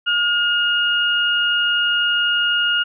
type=tone pair together; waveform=sine; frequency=1426 / 2852 Hz; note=F6 / F7; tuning=+36 / +36 cents; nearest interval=octave; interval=1200 cents; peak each=-18 dBFS; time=0.06-2.84 s; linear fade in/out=20 ms; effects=none